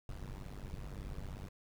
brown noise with amplitude modulation, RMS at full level -40 dBFS, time 0.09-1.49 s, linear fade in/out 2 ms, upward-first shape sine, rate 97.1 Hz, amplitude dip 100%, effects none

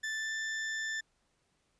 40% pulse tone with pitch glide, 1760 to 1770.2 Hz, A6 to A6, 0 to +10 cents, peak -33 dBFS, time 0.03-1.01 s, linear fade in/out 10 ms, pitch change +10 cents, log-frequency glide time 0.15-0.33 s, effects pink hiss -75 dBFS RMS until 1.79 s + resampled to 22050 Hz

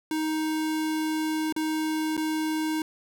square tone with dropouts, 313 Hz, D#4, 10 cents sharp, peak -26 dBFS, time 0.11-2.82 s, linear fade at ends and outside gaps 2 ms, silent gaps 1.525-1.563 / 2.168-2.176 s, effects none

